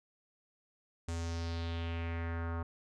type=tone with low-pass filter sweep; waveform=square; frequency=83.7 Hz; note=E2; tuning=27 cents sharp; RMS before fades=-37 dBFS; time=1.08-2.63 s; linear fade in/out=5 ms; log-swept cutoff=7800 to 1200 Hz; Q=2.7; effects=none